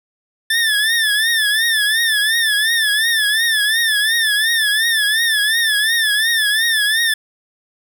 25% pulse tone with vibrato, 1760 Hz, A6, in tune, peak -10 dBFS, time 0.5-7.14 s, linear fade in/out 5 ms, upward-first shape triangle, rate 2.8 Hz, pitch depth 120 cents each way, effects 8-bit

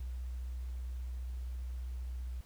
sine tone with vibrato, 62.1 Hz, B1, 10 cents sharp, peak -37 dBFS, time 0-2.41 s, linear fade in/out 5 ms, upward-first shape sine, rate 15 Hz, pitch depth 26 cents each way, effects pink hiss -63 dBFS RMS until 2.45 s

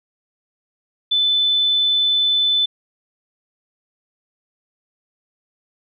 sine tone, 3510 Hz, A7, 5 cents flat, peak -14 dBFS, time 1.11-2.66 s, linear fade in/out 10 ms, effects none

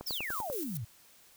click train, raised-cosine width 1 ms, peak -26 dBFS, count 6, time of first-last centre 0.01-0.5 s, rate 10.2 Hz
sine exponential sweep, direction down, 5650 to 98.2 Hz, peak -35 dBFS, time 0.06-0.85 s, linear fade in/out 10 ms
violet noise with tremolo, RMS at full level -39 dBFS, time 0.07-0.77 s, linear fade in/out 0 ms, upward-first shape square, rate 4.4 Hz, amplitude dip 55%
effects white hiss -60 dBFS RMS until 1.36 s

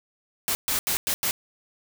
white noise bursts at uneven times, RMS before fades -25 dBFS, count 5, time 0.48-0.55 / 0.68-0.79 / 0.87-0.97 / 1.07-1.14 / 1.23-1.31 s, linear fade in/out 0 ms, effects none

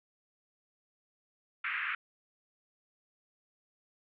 pink band-pass noise, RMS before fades -35 dBFS, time 1.64-1.95 s, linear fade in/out 5 ms, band 1300 to 2600 Hz, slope 48 dB/octave, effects none

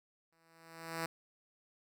5% pulse tone with exponential growth, 164.2 Hz, E3, 6 cents flat, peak -23 dBFS, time 0.32-1.06 s, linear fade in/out 5 ms, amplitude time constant 160 ms, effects none

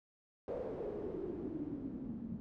white noise with low-pass filter sweep, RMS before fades -42 dBFS, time 0.48-2.4 s, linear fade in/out 0 ms, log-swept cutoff 520 to 210 Hz, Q 5.3, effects none

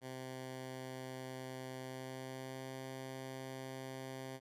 10% pulse tone with pitch glide, 129.9 to 131.79 Hz, C3 to C3, -12 to +13 cents, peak -36 dBFS, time 0.01-4.4 s, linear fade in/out 50 ms, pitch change +25 cents, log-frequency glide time 1.8-2.72 s, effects resampled to 32000 Hz

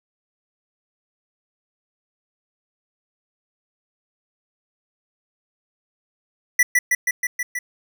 square tone with echo, 1965 Hz, B6, 9 cents flat, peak -12 dBFS, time 6.59-6.63 s, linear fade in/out 5 ms, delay 160 ms, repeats 6, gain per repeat -2 dB, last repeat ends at 7.59 s, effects none

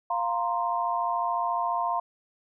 sine chord, F suspended fourth, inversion none, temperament equal, 698.5 / 932.3 / 1046.5 Hz, F5 / Bb5 / C6, 0 / 0 / 0 cents, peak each -29 dBFS, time 0.1-2 s, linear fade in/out 5 ms, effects none

